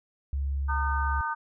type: tone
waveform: sine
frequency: 69.3 Hz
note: C#2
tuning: in tune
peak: -26 dBFS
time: 0.33-1.21 s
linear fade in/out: 0 ms
type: harmonic tone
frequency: 305 Hz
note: D#4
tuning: 34 cents flat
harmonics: 3 / 4 / 5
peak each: -31 / -32 / -33 dBFS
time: 0.68-1.35 s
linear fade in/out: 20 ms
effects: none